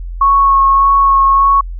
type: tone with vibrato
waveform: sine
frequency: 1100 Hz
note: C#6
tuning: 14 cents flat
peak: -6 dBFS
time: 0.21-1.61 s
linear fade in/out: 5 ms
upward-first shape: sine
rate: 1.7 Hz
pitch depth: 14 cents each way
effects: added 43 Hz sine -21 dBFS peak until 1.79 s